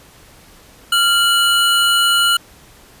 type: tone pair together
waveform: square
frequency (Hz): 1388.9 / 2943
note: F6 / F#7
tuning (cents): -10 / -10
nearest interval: octave + minor second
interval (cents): 1300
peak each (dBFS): -15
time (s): 0.92-2.37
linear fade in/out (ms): 5
effects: pink hiss -45 dBFS RMS until 3 s + resampled to 32000 Hz